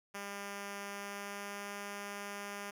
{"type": "tone with pitch glide", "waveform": "5% pulse", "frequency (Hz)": [200.9, 202.4], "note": ["G3", "G#3"], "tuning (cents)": [43, -44], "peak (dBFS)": -30, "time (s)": [0.14, 2.71], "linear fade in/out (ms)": 10, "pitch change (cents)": 13, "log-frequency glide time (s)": [0.83, 1.72], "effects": []}